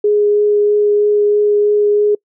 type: tone with vibrato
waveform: sine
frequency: 415.3 Hz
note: G#4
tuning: in tune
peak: -9 dBFS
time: 0.04-2.15 s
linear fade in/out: 5 ms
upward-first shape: triangle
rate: 3.1 Hz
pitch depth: 9 cents each way
effects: noise-tail reverb RT60 0.1 s tail -26 dB re dry